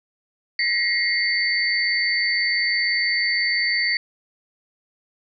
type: tone cluster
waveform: sine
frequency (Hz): 1917 / 2123 / 4541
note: A#6 / C7 / C#8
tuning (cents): +48 / +25 / +41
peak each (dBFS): -23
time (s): 0.59-3.97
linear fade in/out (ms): 2
effects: none